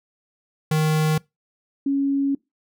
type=tone pair in turn; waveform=square / sine; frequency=155.56 / 277.2 Hz; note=D#3 / C#4; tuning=0 / 0 cents; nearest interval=minor seventh; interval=1000 cents; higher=second; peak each=-18 dBFS; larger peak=neither; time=0.71-1.18 / 1.86-2.35 s; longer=second; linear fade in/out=5 ms; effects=noise-tail reverb RT60 0.2 s tail -23 dB re dry